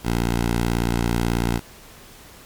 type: tone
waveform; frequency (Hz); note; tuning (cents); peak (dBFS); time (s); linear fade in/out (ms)
10% pulse; 58.27; A#1; 0; -11; 0.03-1.61; 50
effects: pink hiss -45 dBFS RMS until 2.45 s + MP3 96 kbps